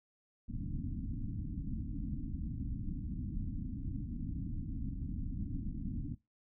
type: low-pass noise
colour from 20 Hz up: pink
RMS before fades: -39 dBFS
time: 0.48-6.15 s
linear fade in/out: 10 ms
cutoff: 300 Hz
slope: 96 dB/octave
effects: noise-tail reverb RT60 0.2 s tail -18 dB re dry